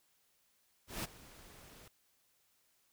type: noise with ADSR envelope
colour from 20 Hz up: pink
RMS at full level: -38 dBFS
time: 0.87-1.88 s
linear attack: 170 ms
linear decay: 20 ms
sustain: -19 dB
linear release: 3 ms
effects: white hiss -74 dBFS RMS until 2.92 s